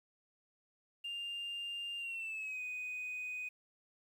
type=tone with pitch glide; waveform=sine; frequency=2800 to 2495 Hz; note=F7 to D#7; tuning=+4 to +4 cents; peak=-37 dBFS; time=1.04-3.49 s; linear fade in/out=10 ms; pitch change=-200 cents; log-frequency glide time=1.98-2.61 s; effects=tanh soft clip ceiling -37 dBFS + 11-bit